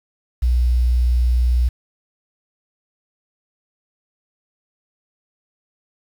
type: tone with quantisation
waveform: sine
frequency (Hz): 61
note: B1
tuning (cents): -21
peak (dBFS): -13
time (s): 0.42-1.69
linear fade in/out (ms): 10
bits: 7
effects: none